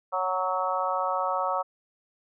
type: harmonic tone with a mistuned harmonic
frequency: 185 Hz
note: F#3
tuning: in tune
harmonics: 3 / 4 / 5 / 6 / 7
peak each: -31 / -31 / -31 / -31 / -31 dBFS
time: 0.12-1.63 s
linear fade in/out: 20 ms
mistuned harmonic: 6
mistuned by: +16 cents
effects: none